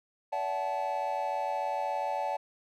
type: tone cluster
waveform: triangle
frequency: 573 / 666 / 753 / 870 Hz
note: D5 / E5 / F#5 / A5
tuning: -43 / +18 / +30 / -20 cents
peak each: -34 / -37 / -33 / -31 dBFS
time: 0.32-2.37 s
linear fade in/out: 10 ms
effects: none